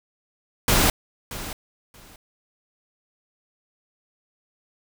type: noise with echo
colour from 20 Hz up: pink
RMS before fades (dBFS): -18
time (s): 0.68-0.9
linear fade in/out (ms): 2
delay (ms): 630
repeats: 2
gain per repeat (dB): -15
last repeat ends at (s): 2.16
effects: none